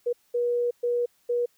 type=tone bursts at uneven times; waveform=sine; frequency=481.9 Hz; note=B4; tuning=43 cents flat; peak=-22 dBFS; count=4; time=0.06-0.13 / 0.34-0.71 / 0.83-1.06 / 1.29-1.46 s; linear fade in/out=10 ms; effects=white hiss -66 dBFS RMS until 1.57 s